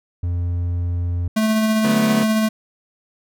triangle tone, 87.31 Hz, F2, in tune, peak -17 dBFS, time 0.23-1.28 s, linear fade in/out 5 ms
square tone with tremolo, 218.2 Hz, A3, 14 cents flat, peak -15 dBFS, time 1.36-2.49 s, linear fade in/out 10 ms, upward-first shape sine, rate 15 Hz, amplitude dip 25%
sawtooth chord, B minor, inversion first, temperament equal, 146.83 / 185 / 246.9 Hz, D3 / F#3 / B3, 0 / 0 / 0 cents, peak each -22 / -22 / -19 dBFS, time 1.84-2.24 s, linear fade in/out 10 ms
effects none

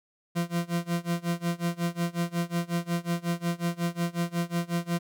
40% pulse tone with tremolo, 171.5 Hz, F3, 31 cents flat, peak -23 dBFS, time 0.35-4.99 s, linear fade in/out 20 ms, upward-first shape sine, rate 5.5 Hz, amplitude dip 95%, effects none

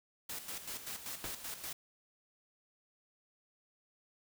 white noise with tremolo, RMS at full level -42 dBFS, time 0.29-1.73 s, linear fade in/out 5 ms, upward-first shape square, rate 5.2 Hz, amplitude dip 60%
pink noise with exponential decay, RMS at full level -38 dBFS, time 1.24-1.36 s, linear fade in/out 1 ms, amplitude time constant 26 ms
effects none

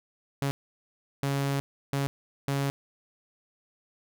sawtooth tone bursts at uneven times, 139.1 Hz, C#3, 6 cents sharp, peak -22 dBFS, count 4, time 0.42-0.51 / 1.23-1.6 / 1.93-2.07 / 2.48-2.7 s, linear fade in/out 0 ms, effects none

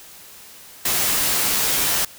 white noise with comb filter, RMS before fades -20 dBFS, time 0.85-2.05 s, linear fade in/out 5 ms, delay 12 ms, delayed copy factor -0.6, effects white hiss -43 dBFS RMS until 2.18 s

